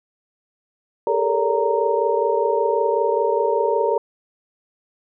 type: tone cluster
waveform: sine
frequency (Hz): 402.5 / 441.5 / 466.7 / 571 / 929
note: G4 / A4 / A#4 / D5 / A#5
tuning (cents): +46 / +6 / +2 / -49 / -6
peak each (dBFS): -23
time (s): 1.07-3.98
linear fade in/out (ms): 2
effects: none